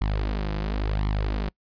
sawtooth tone with flanger, 51.4 Hz, G#1, 17 cents flat, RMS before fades -26 dBFS, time 0.01-1.49 s, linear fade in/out 5 ms, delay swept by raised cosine 0.93 to 5.93 ms, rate 0.95 Hz, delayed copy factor +0.7, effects noise-tail reverb RT60 0.1 s tail -25 dB re dry + resampled to 11025 Hz

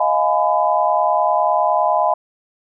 sine chord, F half-diminished seventh, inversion third, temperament just, 628.6 / 698.5 / 838.1 / 1005.8 Hz, Eb5 / F5 / Ab5 / Cb6, +18 / 0 / +16 / +31 cents, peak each -19 dBFS, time 0-2.14 s, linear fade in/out 5 ms, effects none

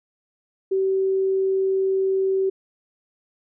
sine tone, 383.6 Hz, G4, 37 cents flat, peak -18 dBFS, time 0.71-2.5 s, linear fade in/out 10 ms, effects none

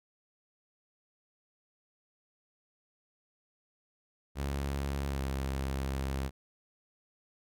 sawtooth tone with pitch glide, 69.5 to 67.33 Hz, C#2 to C#2, +5 to -50 cents, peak -28 dBFS, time 4.35-6.31 s, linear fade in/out 50 ms, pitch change -55 cents, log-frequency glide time 5.09-5.2 s, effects none

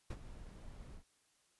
brown noise with ADSR envelope, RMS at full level -38 dBFS, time 0.1-1.04 s, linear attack 6 ms, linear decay 50 ms, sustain -13 dB, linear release 100 ms, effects white hiss -74 dBFS RMS until 1.59 s + resampled to 24000 Hz

